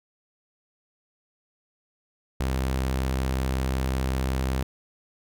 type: tone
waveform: sawtooth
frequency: 65.41 Hz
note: C2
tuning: in tune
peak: -20 dBFS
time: 2.4-4.63 s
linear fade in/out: 5 ms
effects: none